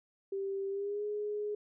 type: tone with pitch glide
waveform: sine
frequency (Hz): 391.6 to 417.3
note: G4 to G#4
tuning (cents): -2 to +8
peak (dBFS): -33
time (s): 0.32-1.55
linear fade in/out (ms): 5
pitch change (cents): +110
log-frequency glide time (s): 0.69-1.04
effects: none